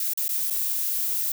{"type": "noise with dropouts", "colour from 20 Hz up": "violet", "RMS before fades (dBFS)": -26, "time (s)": [0, 1.32], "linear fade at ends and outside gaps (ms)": 2, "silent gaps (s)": [[0.135, 0.174], [0.281, 0.29], [0.501, 0.507]], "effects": []}